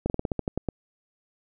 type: slowing click train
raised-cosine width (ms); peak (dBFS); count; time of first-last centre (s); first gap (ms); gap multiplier
2; -13; 10; 0.06-0.687; 39; 1.14
effects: none